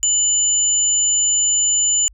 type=tone pair together; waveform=sine; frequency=2960 / 7040 Hz; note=F#7 / A8; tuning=0 / 0 cents; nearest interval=octave + minor third; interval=1500 cents; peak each=-25 / -14 dBFS; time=0.03-2.08 s; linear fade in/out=0 ms; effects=added 50 Hz sine -44 dBFS peak until 2.13 s